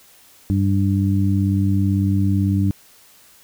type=harmonic tone; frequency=98 Hz; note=G2; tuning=in tune; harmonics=1 / 2 / 3; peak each=-17 / -20 / -23 dBFS; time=0.5-2.71 s; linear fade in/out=0 ms; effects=white hiss -50 dBFS RMS until 3.43 s